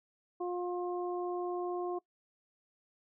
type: harmonic tone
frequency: 355.5 Hz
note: F4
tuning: 31 cents sharp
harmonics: 1 / 2 / 3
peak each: -34 / -40 / -44 dBFS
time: 0.4-1.99 s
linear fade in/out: 10 ms
effects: noise-tail reverb RT60 0.1 s tail -22 dB re dry